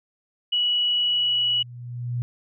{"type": "tone", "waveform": "sine", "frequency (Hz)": 2933, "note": "F#7", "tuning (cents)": -16, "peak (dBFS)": -19, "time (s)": [0.52, 1.63], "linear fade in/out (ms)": 10}
{"type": "tone with exponential growth", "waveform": "sine", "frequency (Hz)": 121.4, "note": "B2", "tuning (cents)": -29, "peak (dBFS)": -22, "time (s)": [0.88, 2.22], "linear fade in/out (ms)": 0, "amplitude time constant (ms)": 290}
{"effects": []}